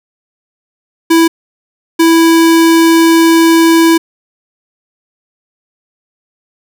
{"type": "tone bursts at uneven times", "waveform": "square", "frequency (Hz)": 329.6, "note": "E4", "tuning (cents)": 0, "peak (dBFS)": -5, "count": 2, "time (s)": [[1.1, 1.28], [1.99, 3.98]], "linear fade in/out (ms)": 10, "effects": []}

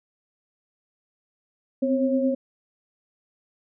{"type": "tone cluster", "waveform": "sine", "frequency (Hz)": [257, 266, 542], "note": ["C4", "C4", "C#5"], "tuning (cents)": [-31, 29, -39], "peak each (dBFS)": [-22, -29, -24], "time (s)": [1.82, 2.35], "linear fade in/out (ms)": 10, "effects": []}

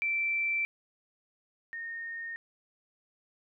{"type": "tone pair in turn", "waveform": "sine", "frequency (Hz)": [2338, 1841.3], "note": ["D7", "A#6"], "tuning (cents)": [-8, -22], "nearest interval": "major third", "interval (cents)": 414, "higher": "first", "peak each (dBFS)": [-27, -36], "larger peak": "first", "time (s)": [[0.02, 0.65], [1.73, 2.36]], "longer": "neither", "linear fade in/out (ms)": 0, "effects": []}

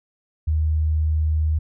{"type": "tone", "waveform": "sine", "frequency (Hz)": 77.78, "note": "D#2", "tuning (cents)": 0, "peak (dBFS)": -17, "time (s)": [0.47, 1.59], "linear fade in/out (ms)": 10, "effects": []}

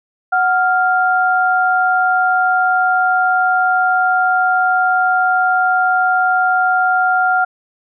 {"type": "tone pair together", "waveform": "sine", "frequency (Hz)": [740, 1396.9], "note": ["F#5", "F6"], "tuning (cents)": [0, 0], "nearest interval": "major seventh", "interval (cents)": 1100, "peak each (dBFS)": -14, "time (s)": [0.32, 7.45], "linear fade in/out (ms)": 10, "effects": []}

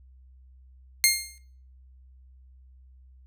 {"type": "tone with exponential decay", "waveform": "10% pulse", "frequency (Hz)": 2123, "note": "C7", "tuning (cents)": 25, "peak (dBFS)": -5, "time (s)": [1.04, 1.38], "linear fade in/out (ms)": 0, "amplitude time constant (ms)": 73, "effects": ["noise-tail reverb RT60 0.5 s tail -17 dB re dry", "added 64 Hz sine -50 dBFS peak until 3.26 s"]}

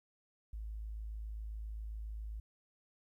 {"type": "tone", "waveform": "sine", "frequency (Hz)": 53.7, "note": "A1", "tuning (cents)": -41, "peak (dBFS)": -40, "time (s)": [0.53, 2.4], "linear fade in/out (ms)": 5, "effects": ["13-bit"]}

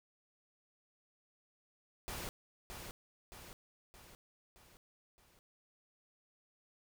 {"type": "noise with echo", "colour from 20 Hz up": "pink", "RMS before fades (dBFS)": -43, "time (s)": [2.08, 2.29], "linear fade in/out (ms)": 0, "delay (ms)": 620, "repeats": 5, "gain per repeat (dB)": -5, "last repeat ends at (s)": 5.39, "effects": []}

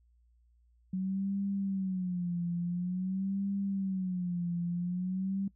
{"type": "tone with vibrato", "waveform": "sine", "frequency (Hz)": 185, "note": "F#3", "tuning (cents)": 0, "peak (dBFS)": -30, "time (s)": [0.93, 5.48], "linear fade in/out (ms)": 5, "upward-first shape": "sine", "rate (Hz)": 0.48, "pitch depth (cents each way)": 120, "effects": ["noise-tail reverb RT60 0.1 s tail -20 dB re dry", "added 59 Hz sine -63 dBFS peak until 5.55 s"]}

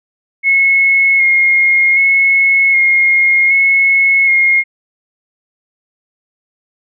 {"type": "tone with vibrato", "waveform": "sine", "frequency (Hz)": 2163, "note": "C#7", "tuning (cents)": -43, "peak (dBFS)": -7, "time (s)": [0.43, 4.64], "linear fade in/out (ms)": 50, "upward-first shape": "square", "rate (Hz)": 0.65, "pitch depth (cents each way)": 17, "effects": []}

